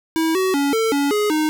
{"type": "tone with pitch steps", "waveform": "square", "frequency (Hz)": [323.3, 376.2, 282, 447.6, 283.2, 418.5, 309], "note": ["E4", "F#4", "C#4", "A4", "C#4", "G#4", "D#4"], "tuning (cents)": [-34, 29, 30, 30, 37, 13, -12], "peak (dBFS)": -17, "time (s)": [0.16, 1.49], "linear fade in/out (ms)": 0, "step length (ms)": 190, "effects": []}